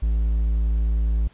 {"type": "tone", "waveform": "triangle", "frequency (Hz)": 55, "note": "A1", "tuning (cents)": 0, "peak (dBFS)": -16, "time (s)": [0.02, 1.28], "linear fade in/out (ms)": 10, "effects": ["pink hiss -55 dBFS RMS until 1.33 s", "resampled to 8000 Hz"]}